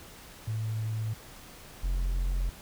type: tone pair in turn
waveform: sine / triangle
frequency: 109.9 / 44.31 Hz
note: A2 / F1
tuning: -2 / +26 cents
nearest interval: octave + major third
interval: 1572 cents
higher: first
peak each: -29 / -24 dBFS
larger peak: second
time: 0.47-1.14 / 1.83-2.5 s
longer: neither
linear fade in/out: 10 ms
effects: pink hiss -49 dBFS RMS until 2.61 s